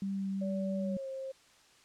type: tone with vibrato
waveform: sine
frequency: 194.9 Hz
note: G3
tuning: 10 cents flat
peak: -32 dBFS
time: 0.02-0.97 s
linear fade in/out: 2 ms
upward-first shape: triangle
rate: 2.7 Hz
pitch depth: 11 cents each way
type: tone with pitch glide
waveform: sine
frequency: 574 to 532.5 Hz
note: D5 to C5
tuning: -40 to +30 cents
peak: -37 dBFS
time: 0.41-1.32 s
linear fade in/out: 10 ms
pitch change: -130 cents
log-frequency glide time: 0.76-1.08 s
effects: white hiss -62 dBFS RMS until 1.84 s + low-pass 7000 Hz 12 dB/octave